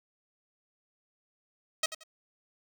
5% pulse tone with echo, 635 Hz, D#5, 35 cents sharp, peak -14 dBFS, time 1.83-1.86 s, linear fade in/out 5 ms, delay 88 ms, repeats 2, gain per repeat -12 dB, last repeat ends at 2.036 s, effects none

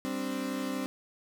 35% pulse chord, G suspended fourth, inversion none, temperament equal, 196 / 261.6 / 293.7 Hz, G3 / C4 / D4, 0 / 0 / 0 cents, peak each -37 / -32 / -36 dBFS, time 0.05-0.86 s, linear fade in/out 0 ms, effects none

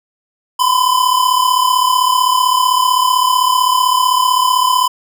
square tone pair together, 998.3 / 1034 Hz, B5 / C6, +18 / -21 cents, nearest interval minor second, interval 61 cents, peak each -13 / -15 dBFS, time 0.59-4.88 s, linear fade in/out 10 ms, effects none

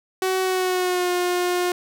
sawtooth tone with pitch glide, 375.5 to 357.1 Hz, F#4 to F4, +26 to +39 cents, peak -16 dBFS, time 0.22-1.72 s, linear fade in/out 2 ms, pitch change -87 cents, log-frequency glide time 0.4-1.11 s, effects none

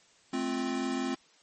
square chord, F major, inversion first, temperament equal with one note detuned, 216.7 / 261.6 / 349.2 Hz, A3 / C4 / F4, -26 / 0 / 0 cents, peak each -38 / -32 / -37 dBFS, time 0.33-1.15 s, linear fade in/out 5 ms, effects white hiss -62 dBFS RMS until 1.42 s + MP3 32 kbps

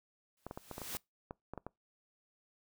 white noise with exponential growth, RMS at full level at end -39 dBFS, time 0.37-0.97 s, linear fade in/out 1 ms, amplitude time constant 130 ms
clicks, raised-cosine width 1 ms, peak -28 dBFS, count 11, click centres 0.466 / 0.511 / 0.575 / 0.713 / 0.781 / 0.817 / 0.95 / 1.309 / 1.536 / 1.577 / 1.666 s
effects noise-tail reverb RT60 0.2 s tail -25 dB re dry

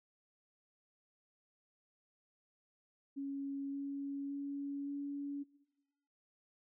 sine tone with pitch steps, 277.2 / 279.3 / 281.4 / 283.5 Hz, C#4 / C#4 / C#4 / C#4, 0 / +13 / +26 / +39 cents, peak -38 dBFS, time 3.16-5.44 s, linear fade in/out 20 ms, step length 570 ms, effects noise-tail reverb RT60 1.0 s tail -20 dB re dry

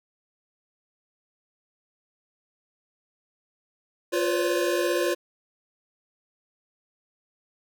square tone cluster, 350.9 / 495.3 / 513 / 568 Hz, F4 / B4 / C5 / C#5, +8 / +5 / -34 / +42 cents, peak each -26 / -33 / -31 / -29 dBFS, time 4.12-5.15 s, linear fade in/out 20 ms, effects none

